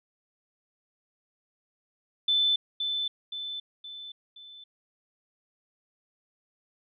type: tone with echo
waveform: sine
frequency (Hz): 3520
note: A7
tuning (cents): 0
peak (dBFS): -21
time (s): 2.28-2.56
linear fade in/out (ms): 5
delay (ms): 520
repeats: 4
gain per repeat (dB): -6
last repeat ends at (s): 4.64
effects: none